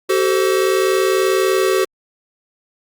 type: chord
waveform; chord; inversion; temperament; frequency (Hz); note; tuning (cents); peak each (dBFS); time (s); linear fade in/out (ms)
square; F# diminished; none; equal with one note detuned; 379.7 / 440 / 523.3; F#4 / A4 / C5; +45 / 0 / 0; -16 / -21 / -22; 0.09-1.85; 10
effects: Opus 48 kbps